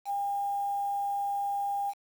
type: tone with quantisation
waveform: sine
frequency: 804 Hz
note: G5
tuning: 44 cents sharp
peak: -28 dBFS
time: 0.05-1.94 s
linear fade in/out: 50 ms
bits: 8
effects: none